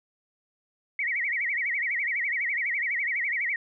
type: tone with vibrato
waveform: sine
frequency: 2075 Hz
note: C7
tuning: 15 cents flat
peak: -25 dBFS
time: 0.99-3.56 s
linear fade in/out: 2 ms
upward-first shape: sine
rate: 12 Hz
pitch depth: 190 cents each way
effects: none